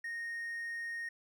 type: tone with hard clipping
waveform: triangle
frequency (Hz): 1857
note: A#6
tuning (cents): -7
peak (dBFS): -38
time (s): 0.04-1.09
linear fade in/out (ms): 5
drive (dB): 5
effects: none